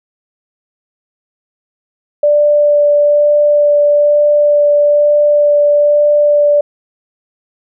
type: tone with vibrato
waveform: sine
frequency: 587.3 Hz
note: D5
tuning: in tune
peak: -6 dBFS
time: 2.23-6.61 s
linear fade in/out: 5 ms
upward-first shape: sine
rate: 1.1 Hz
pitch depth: 8 cents each way
effects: none